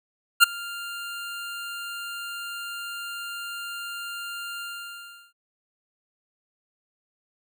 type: tone with ADSR envelope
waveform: 25% pulse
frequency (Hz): 1396.9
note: F6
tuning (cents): 0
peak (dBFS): -5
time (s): 0.4-5.33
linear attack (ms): 33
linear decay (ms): 11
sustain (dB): -24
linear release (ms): 720
effects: none